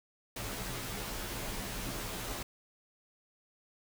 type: noise with comb filter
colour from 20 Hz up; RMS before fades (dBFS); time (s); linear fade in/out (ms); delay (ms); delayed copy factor
pink; -39; 0.36-2.43; 5; 13; -1
effects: none